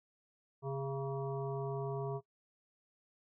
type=harmonic tone with a mistuned harmonic; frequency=136.5 Hz; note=C#3; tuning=26 cents flat; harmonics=1 / 3 / 5 / 7 / 8; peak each=-38 / -40 / -46 / -47 / -50 dBFS; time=0.62-2.21 s; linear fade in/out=50 ms; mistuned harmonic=8; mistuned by=+70 cents; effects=noise-tail reverb RT60 0.1 s tail -19 dB re dry